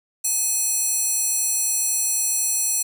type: tone with high-pass filter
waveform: square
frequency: 846 Hz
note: G#5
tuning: 32 cents sharp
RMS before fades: -22 dBFS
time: 0.24-2.83 s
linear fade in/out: 10 ms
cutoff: 7800 Hz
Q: 2.2
effects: none